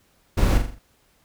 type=noise with echo; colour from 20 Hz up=brown; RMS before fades=-17 dBFS; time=0.37-0.58 s; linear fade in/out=10 ms; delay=42 ms; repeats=5; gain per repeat=-6 dB; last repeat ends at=0.79 s; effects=pink hiss -62 dBFS RMS until 1.24 s